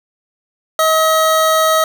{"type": "tone pair together", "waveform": "square", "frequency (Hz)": [636, 1275.6], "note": ["D#5", "D#6"], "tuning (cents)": [38, 43], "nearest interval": "octave", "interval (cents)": 1205, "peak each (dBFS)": -14, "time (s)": [0.79, 1.84], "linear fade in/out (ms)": 2, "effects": []}